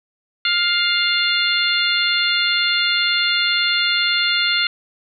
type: harmonic tone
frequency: 702 Hz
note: F5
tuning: 9 cents sharp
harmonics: 2 / 3 / 4 / 5 / 6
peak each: -22 / -22 / -22 / -22 / -22 dBFS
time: 0.45-4.67 s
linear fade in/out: 2 ms
effects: none